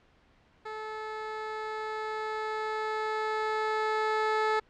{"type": "tone with level ramp", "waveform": "15% pulse", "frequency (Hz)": 433.7, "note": "A4", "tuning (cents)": -25, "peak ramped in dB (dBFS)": [-30, -18], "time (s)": [0.65, 4.6], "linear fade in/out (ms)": 10, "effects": ["pink hiss -63 dBFS RMS until 4.69 s", "low-pass 3000 Hz 12 dB/octave"]}